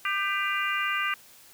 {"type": "harmonic tone with a mistuned harmonic", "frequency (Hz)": 399.1, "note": "G4", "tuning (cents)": 31, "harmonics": [3, 4, 5, 6, 7], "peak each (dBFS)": [-30, -31, -32, -33, -33], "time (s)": [0.05, 1.14], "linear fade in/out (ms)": 2, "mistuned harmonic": 4, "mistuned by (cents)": -40, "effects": ["white hiss -53 dBFS RMS until 1.53 s"]}